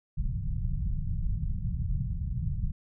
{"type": "low-pass noise", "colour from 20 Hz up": "pink", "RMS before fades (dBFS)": -30, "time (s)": [0.17, 2.72], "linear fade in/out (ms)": 10, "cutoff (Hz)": 170, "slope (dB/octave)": 48, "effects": []}